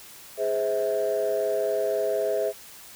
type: chord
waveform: sine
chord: Ab augmented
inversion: none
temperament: just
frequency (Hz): 415.3 / 519.1 / 648.9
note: Ab4 / C5 / E5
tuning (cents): 0 / -14 / -27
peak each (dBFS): -26 / -27 / -25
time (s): 0.37-2.53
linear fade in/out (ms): 50
effects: tanh soft clip ceiling -17 dBFS + white hiss -46 dBFS RMS until 2.95 s